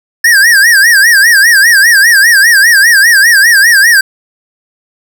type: tone with vibrato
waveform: square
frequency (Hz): 1730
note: A6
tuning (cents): -30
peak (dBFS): -3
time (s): 0.24-4.01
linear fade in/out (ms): 5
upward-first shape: sine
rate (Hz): 5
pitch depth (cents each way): 180
effects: none